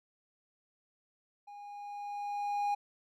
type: tone with level ramp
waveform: triangle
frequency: 818 Hz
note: G#5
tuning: 26 cents flat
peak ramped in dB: -45 to -26 dBFS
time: 1.47-2.75 s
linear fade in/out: 10 ms
effects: none